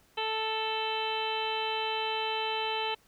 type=harmonic tone; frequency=440 Hz; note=A4; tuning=in tune; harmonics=1 / 2 / 3 / 4 / 5 / 6 / 7 / 8 / 9; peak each=-36 / -33 / -42 / -44 / -45 / -37 / -36 / -49 / -42 dBFS; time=0.17-2.95 s; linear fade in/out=10 ms; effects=pink hiss -64 dBFS RMS until 3.07 s